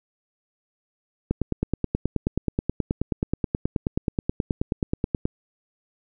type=click train; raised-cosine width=3 ms; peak=-9 dBFS; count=38; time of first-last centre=1.31-5.255 s; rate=9.38 Hz; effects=none